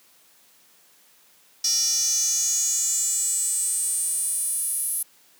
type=tone with high-pass filter sweep; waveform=square; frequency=267.1 Hz; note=C4; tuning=36 cents sharp; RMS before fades=-24 dBFS; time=1.64-5.03 s; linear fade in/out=5 ms; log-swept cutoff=5500 to 11000 Hz; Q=8.8; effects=white hiss -57 dBFS RMS until 5.39 s + high-pass 150 Hz 12 dB/octave